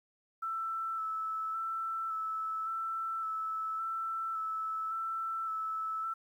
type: tone with vibrato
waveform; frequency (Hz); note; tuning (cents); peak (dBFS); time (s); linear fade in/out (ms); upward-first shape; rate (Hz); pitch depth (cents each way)
sine; 1320; E6; +2; -33; 0.42-6.14; 10; square; 0.89; 15
effects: 11-bit